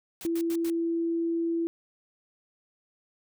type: noise bursts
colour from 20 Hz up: white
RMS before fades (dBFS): -42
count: 4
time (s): 0.21-0.7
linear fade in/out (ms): 0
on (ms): 55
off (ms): 90
type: tone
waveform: sine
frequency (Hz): 334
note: E4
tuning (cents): +23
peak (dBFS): -25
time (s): 0.25-1.67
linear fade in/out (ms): 0
effects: none